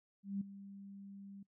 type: tone with ADSR envelope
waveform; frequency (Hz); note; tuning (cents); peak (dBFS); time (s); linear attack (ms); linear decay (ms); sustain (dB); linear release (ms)
sine; 198; G3; +18; -34; 0.23-1.43; 180; 6; -15; 5
effects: noise-tail reverb RT60 0.1 s tail -20 dB re dry